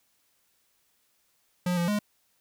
square tone with pitch steps, 178.4 / 172.5 / 207.8 Hz, F3 / F3 / G#3, +37 / -21 / +1 cents, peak -25 dBFS, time 1.66-1.99 s, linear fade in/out 5 ms, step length 110 ms, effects white hiss -70 dBFS RMS until 2.4 s

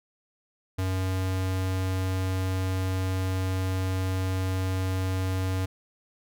square tone, 93.8 Hz, F#2, 24 cents sharp, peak -26 dBFS, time 0.78-5.66 s, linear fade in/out 10 ms, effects none

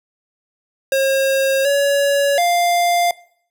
square tone with pitch steps, 539 / 564 / 698 Hz, C#5 / C#5 / F5, -49 / +30 / -1 cents, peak -14 dBFS, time 0.92-3.11 s, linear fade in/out 2 ms, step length 730 ms, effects noise-tail reverb RT60 0.6 s tail -21 dB re dry

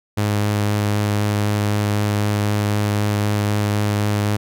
sawtooth tone with vibrato, 103.83 Hz, G#2, in tune, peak -13 dBFS, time 0.17-4.37 s, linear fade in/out 10 ms, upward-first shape sine, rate 3.9 Hz, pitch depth 10 cents each way, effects none

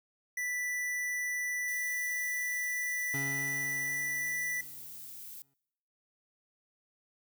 square tone, 1975.5 Hz, B6, in tune, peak -33 dBFS, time 0.37-4.61 s, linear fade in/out 5 ms
violet noise, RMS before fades -46 dBFS, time 1.68-5.42 s, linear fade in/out 0 ms
25% pulse tone with exponential decay, 137.6 Hz, C#3, 12 cents flat, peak -32 dBFS, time 3.14-5.54 s, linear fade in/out 2 ms, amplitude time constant 520 ms
effects noise-tail reverb RT60 0.8 s tail -26 dB re dry

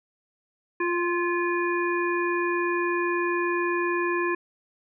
harmonic tone with a mistuned harmonic, 349.1 Hz, F4, 1 cent flat, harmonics 1 / 3 / 5 / 7, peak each -25 / -29 / -30 / -34 dBFS, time 0.8-4.35 s, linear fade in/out 5 ms, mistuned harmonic 5, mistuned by -25 cents, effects none

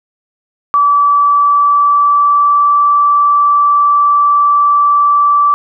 sine tone with pitch glide, 1153 to 1161.7 Hz, D6 to D6, -32 to -19 cents, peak -6 dBFS, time 0.74-5.54 s, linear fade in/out 0 ms, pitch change +13 cents, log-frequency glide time 1.03-2.8 s, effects none

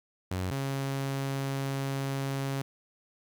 sawtooth tone pair in turn, 92.5 / 136.69 Hz, F#2 / C#3, 0 / -24 cents, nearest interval perfect fifth, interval 676 cents, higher second, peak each -26 dBFS, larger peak neither, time 0.31-0.51 / 0.51-2.62 s, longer second, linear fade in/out 5 ms, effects 10-bit

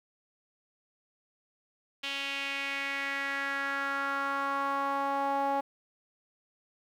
sawtooth tone with band-pass filter sweep, 277.2 Hz, C#4, in tune, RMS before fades -32 dBFS, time 2.03-5.61 s, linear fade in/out 10 ms, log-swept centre 3000 to 790 Hz, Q 3.3, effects 10-bit

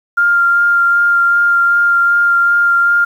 sine tone with vibrato, 1396.9 Hz, F6, in tune, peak -8 dBFS, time 0.17-3.05 s, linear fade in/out 10 ms, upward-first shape sine, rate 2.6 Hz, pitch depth 11 cents each way, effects 7-bit

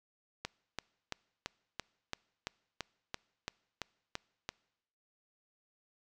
click train, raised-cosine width 0.2 ms, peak -19 dBFS, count 13, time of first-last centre 0.45-4.49 s, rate 2.97 Hz, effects noise-tail reverb RT60 0.9 s tail -25 dB re dry

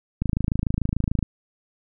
click train, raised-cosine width 5 ms, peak -10 dBFS, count 28, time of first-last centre 0.22-1.227 s, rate 26.8 Hz, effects none

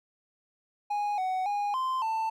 triangle tone with pitch steps, 826 / 747 / 820 / 1039 / 889 Hz, G#5 / F#5 / G#5 / C6 / A5, -10 / +16 / -22 / -12 / +18 cents, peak -25 dBFS, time 0.9-2.3 s, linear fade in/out 10 ms, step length 280 ms, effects none

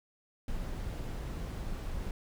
brown noise, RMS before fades -37 dBFS, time 0.48-2.11 s, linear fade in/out 2 ms, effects none

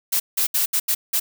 blue noise bursts at uneven times, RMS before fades -20 dBFS, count 6, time 0.12-0.2 / 0.37-0.47 / 0.54-0.66 / 0.73-0.8 / 0.88-0.95 / 1.13-1.2 s, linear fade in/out 10 ms, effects none

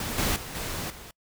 pink noise with level steps, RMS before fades -32 / -26 / -38 / -33 / -44 dBFS, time 0-1.11 s, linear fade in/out 2 ms, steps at 0.18 / 0.36 / 0.55 / 0.9 s, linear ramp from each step 2 ms, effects noise-tail reverb RT60 0.1 s tail -26 dB re dry

